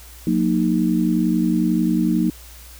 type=tone cluster; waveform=sine; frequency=181.2 / 232.3 / 310.4 Hz; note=F#3 / A#3 / D#4; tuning=-36 / -6 / -4 cents; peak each=-20 dBFS; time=0.27-2.3 s; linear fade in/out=2 ms; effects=added 60 Hz sine -41 dBFS peak until 2.79 s + white hiss -44 dBFS RMS until 2.79 s